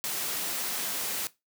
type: noise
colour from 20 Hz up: white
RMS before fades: -32 dBFS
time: 0.04-1.27 s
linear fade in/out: 0 ms
effects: noise-tail reverb RT60 0.2 s tail -18 dB re dry + high-pass 150 Hz 12 dB/octave